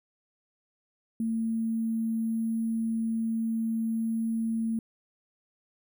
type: tone with sample-and-hold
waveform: sine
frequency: 225.3 Hz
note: A3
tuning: 41 cents sharp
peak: -26 dBFS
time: 1.2-4.79 s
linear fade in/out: 2 ms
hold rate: 11025 Hz
effects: none